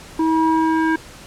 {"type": "tone with low-pass filter sweep", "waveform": "square", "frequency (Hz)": 321, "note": "E4", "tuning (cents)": -46, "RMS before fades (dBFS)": -17, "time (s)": [0.19, 0.96], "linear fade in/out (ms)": 5, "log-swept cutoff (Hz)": [760, 1600], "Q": 3, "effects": ["pink hiss -40 dBFS RMS until 1.26 s", "low-pass 10000 Hz 12 dB/octave"]}